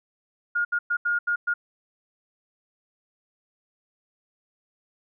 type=tone bursts at uneven times; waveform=sine; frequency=1424 Hz; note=F6; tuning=33 cents sharp; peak=-21 dBFS; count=6; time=0.55-0.65 / 0.72-0.79 / 0.9-0.97 / 1.05-1.19 / 1.27-1.36 / 1.47-1.54 s; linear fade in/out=10 ms; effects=none